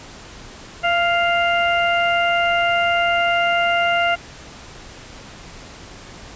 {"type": "harmonic tone with a mistuned harmonic", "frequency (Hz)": 698.5, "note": "F5", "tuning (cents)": 0, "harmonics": [1, 2, 3, 4], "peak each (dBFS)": [-18, -21, -23, -24], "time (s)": [0.83, 4.16], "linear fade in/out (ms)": 20, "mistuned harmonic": 1, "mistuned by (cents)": -28, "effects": ["pink hiss -39 dBFS RMS until 6.35 s", "resampled to 16000 Hz"]}